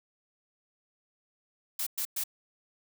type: noise bursts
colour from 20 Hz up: blue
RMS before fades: -32 dBFS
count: 3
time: 1.79-2.238 s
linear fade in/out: 5 ms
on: 76 ms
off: 110 ms
effects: none